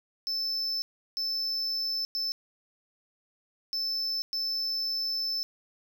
triangle tone bursts at uneven times, 5274 Hz, E8, in tune, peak -27 dBFS, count 5, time 0.27-0.82 / 1.17-2.05 / 2.15-2.32 / 3.73-4.22 / 4.33-5.43 s, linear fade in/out 0 ms, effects none

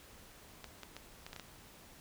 clicks, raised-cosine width 0.2 ms, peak -28 dBFS, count 7, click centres 0.643 / 0.833 / 0.966 / 1.265 / 1.331 / 1.363 / 1.397 s, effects pink hiss -57 dBFS RMS until 2 s

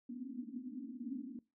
white band-pass noise, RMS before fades -45 dBFS, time 0.09-1.39 s, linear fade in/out 2 ms, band 230 to 280 Hz, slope 96 dB/octave, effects noise-tail reverb RT60 0.3 s tail -23 dB re dry

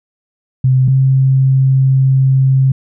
sine tone pair in turn, 130 / 133.19 Hz, C3 / C3, -11 / +31 cents, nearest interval unison, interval 42 cents, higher second, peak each -7 dBFS, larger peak neither, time 0.64-0.88 / 0.88-2.72 s, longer second, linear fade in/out 5 ms, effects none

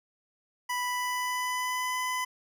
25% pulse tone with pitch glide, 987.8 to 1007.4 Hz, B5 to B5, 0 to +34 cents, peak -25 dBFS, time 0.69-2.25 s, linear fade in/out 10 ms, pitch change +34 cents, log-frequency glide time 0.84-1.98 s, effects none

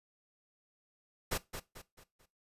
pink noise with echo, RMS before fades -34 dBFS, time 1.31-1.38 s, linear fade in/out 10 ms, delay 220 ms, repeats 4, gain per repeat -8 dB, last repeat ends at 2.26 s, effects noise-tail reverb RT60 0.2 s tail -17 dB re dry + resampled to 32000 Hz

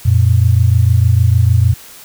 sine tone pair together, 89.92 / 116.54 Hz, F#2 / A#2, -49 / 0 cents, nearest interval major third, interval 449 cents, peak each -10 dBFS, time 0.05-1.74 s, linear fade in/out 10 ms, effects white hiss -37 dBFS RMS until 2.04 s

